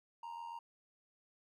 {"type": "tone with amplitude modulation", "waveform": "triangle", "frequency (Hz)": 932.3, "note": "A#5", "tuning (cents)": 0, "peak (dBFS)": -39, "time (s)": [0.23, 0.59], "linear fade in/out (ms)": 5, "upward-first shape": "sine", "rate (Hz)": 87.2, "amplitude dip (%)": 60, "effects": []}